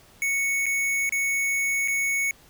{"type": "tone with dropouts", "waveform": "square", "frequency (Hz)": 2217, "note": "C#7", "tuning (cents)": 0, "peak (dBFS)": -23, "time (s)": [0.22, 2.31], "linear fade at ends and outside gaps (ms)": 1, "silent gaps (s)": [[0.658, 0.664], [1.093, 1.123], [1.877, 1.882]], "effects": ["pink hiss -54 dBFS RMS until 2.49 s"]}